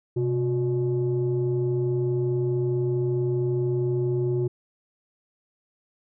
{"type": "tone pair together", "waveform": "sine", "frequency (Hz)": [128.7, 361.5], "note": ["C3", "F#4"], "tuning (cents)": [-28, -40], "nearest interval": "octave + tritone", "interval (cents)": 1788, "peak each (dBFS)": -23, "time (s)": [0.16, 4.48], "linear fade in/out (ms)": 10, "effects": ["tanh soft clip ceiling -17 dBFS"]}